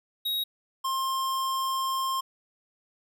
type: tone pair in turn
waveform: square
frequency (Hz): 3796 / 1060.6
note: A#7 / C6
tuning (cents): +31 / +23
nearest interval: octave + minor seventh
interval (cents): 2208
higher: first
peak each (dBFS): -27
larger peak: neither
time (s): 0.25-0.44 / 0.84-2.21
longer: second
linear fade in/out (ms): 10
effects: none